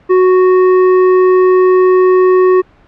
sine tone with hard clipping, 369.5 Hz, F#4, 2 cents flat, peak -7 dBFS, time 0.09-2.62 s, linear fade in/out 20 ms, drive 10 dB, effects pink hiss -46 dBFS RMS until 2.87 s + low-pass 2000 Hz 12 dB/octave

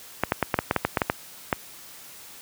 clicks, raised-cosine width 0.5 ms, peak -5 dBFS, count 12, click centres 0.236 / 0.321 / 0.427 / 0.542 / 0.589 / 0.711 / 0.763 / 0.85 / 0.972 / 1.018 / 1.099 / 1.528 s, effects white hiss -45 dBFS RMS until 2.41 s + high-pass 60 Hz 12 dB/octave

